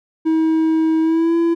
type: tone with pitch glide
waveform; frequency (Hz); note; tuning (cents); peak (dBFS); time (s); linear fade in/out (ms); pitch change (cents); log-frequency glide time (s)
triangle; 320 to 335.7; D#4 to E4; +49 to +32; -11; 0.25-1.55; 20; +83; 1.01-1.36
effects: none